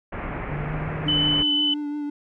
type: low-pass noise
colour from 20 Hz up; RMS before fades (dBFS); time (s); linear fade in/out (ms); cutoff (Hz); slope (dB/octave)
pink; -31; 0.12-1.43; 10; 2400; 48
type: tone with pitch glide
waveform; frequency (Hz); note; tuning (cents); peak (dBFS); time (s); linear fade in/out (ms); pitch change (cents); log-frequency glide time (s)
triangle; 147.4 to 154.01; D3 to D#3; +7 to -17; -26; 0.47-1.44; 50; +76; 0.66-0.72
type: tone with vibrato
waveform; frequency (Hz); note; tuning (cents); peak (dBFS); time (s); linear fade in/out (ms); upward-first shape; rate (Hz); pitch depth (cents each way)
triangle; 293.7; D4; 0; -24; 1.06-2.1; 5; triangle; 5.8; 26
type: tone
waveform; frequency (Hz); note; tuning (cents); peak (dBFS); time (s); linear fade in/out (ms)
sine; 3012; F#7; +30; -19; 1.08-1.74; 5
effects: none